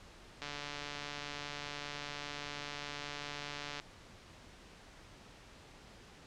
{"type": "click train", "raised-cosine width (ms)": 0.2, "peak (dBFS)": -24, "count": 491, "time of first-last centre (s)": [0.42, 3.799], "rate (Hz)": 145, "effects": ["pink hiss -56 dBFS RMS until 6.26 s", "low-pass 6000 Hz 12 dB/octave"]}